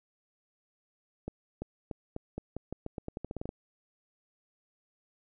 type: accelerating click train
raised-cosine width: 2 ms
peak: -23 dBFS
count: 17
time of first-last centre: 1.28-3.491 s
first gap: 340 ms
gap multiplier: 0.86
effects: none